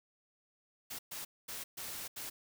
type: noise bursts at uneven times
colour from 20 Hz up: white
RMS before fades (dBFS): -43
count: 5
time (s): 0.9-0.99 / 1.11-1.25 / 1.48-1.64 / 1.77-2.08 / 2.16-2.3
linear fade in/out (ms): 10
effects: none